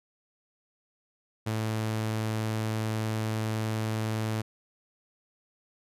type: tone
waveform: sawtooth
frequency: 109.8 Hz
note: A2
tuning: 3 cents flat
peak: -24 dBFS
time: 1.46-4.42 s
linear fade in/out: 10 ms
effects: resampled to 32000 Hz